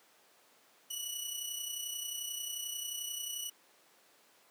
15% pulse tone with amplitude modulation, 2943 Hz, F#7, 10 cents flat, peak -28 dBFS, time 0.9-3.5 s, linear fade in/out 10 ms, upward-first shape sine, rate 31.3 Hz, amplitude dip 50%, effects pink hiss -64 dBFS RMS until 4.5 s + high-pass 400 Hz 12 dB/octave

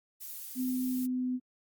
violet noise, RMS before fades -42 dBFS, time 0.2-1.07 s, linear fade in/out 20 ms
sine tone with pitch glide, 254.7 to 252.5 Hz, C4 to B3, -46 to +39 cents, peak -29 dBFS, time 0.55-1.4 s, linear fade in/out 50 ms, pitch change -15 cents, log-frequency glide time 0.85-1.28 s
effects Opus 48 kbps

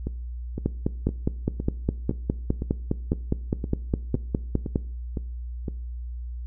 two click trains, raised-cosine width 3 ms, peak -16 / -9 dBFS, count 12 / 21, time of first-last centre 0.07-5.682 / 0.66-4.758 s, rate 1.96 / 4.88 Hz, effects noise-tail reverb RT60 0.5 s tail -20 dB re dry + added 60 Hz sine -31 dBFS peak until 6.46 s

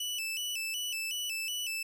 sawtooth tone with vibrato, 2794 Hz, F7, in tune, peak -30 dBFS, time 0-1.83 s, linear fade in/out 5 ms, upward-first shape square, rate 2.7 Hz, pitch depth 100 cents each way, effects none

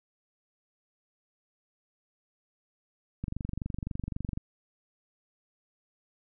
click train, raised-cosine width 5 ms, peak -21 dBFS, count 28, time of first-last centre 3.24-4.374 s, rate 23.8 Hz, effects none

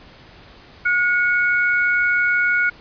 sine tone pair together, 1443.2 / 2217 Hz, F#6 / C#7, -44 / 0 cents, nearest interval perfect fifth, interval 744 cents, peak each -16 / -21 dBFS, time 0.85-2.7 s, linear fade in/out 10 ms, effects pink hiss -45 dBFS RMS until 2.8 s + resampled to 11025 Hz

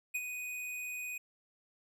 square tone with ADSR envelope, 2489 Hz, D#7, in tune, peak -32 dBFS, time 0.14-1.18 s, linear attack 13 ms, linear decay 44 ms, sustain -7 dB, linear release 6 ms, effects none

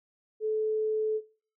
sine tone, 433.6 Hz, A4, 25 cents flat, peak -26 dBFS, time 0.4-1.21 s, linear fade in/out 50 ms, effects noise-tail reverb RT60 0.4 s tail -17 dB re dry

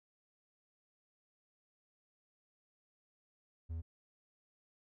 triangle tone, 81.8 Hz, E2, 13 cents flat, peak -36 dBFS, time 3.69-3.82 s, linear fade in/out 20 ms, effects none

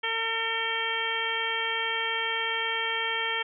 harmonic tone, 452.8 Hz, A4, 50 cents sharp, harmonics 1 / 2 / 3 / 4 / 5 / 6 / 7, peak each -37 / -35 / -36 / -32 / -33 / -38 / -32 dBFS, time 0.03-3.43 s, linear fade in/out 10 ms, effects none

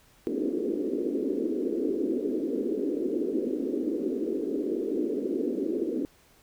pink band-pass noise, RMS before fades -29 dBFS, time 0.27-6.05 s, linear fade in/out 0 ms, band 250 to 450 Hz, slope 48 dB/octave, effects pink hiss -60 dBFS RMS until 6.42 s

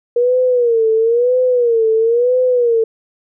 sine tone with vibrato, 474.1 Hz, A#4, 29 cents sharp, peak -10 dBFS, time 0.16-2.84 s, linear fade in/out 5 ms, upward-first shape sine, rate 1 Hz, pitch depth 120 cents each way, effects none

